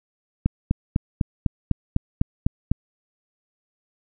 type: click train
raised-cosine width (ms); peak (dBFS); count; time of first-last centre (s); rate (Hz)
5; -6; 10; 0.46-2.716; 3.99
effects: none